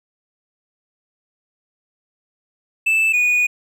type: tone pair in turn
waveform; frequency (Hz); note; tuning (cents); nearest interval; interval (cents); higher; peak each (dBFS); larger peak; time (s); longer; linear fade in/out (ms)
triangle; 2637 / 2463; E7 / D#7; 0 / -18; minor second; 118; first; -12; neither; 2.86-3.13 / 3.13-3.47; second; 10
effects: none